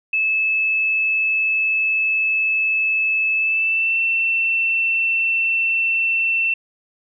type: tone with pitch glide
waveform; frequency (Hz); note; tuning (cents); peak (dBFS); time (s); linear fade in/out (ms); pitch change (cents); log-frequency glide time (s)
sine; 2608 to 2688; E7 to E7; -19 to +33; -16; 0.13-6.54; 5; +52; 3.34-3.99
effects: none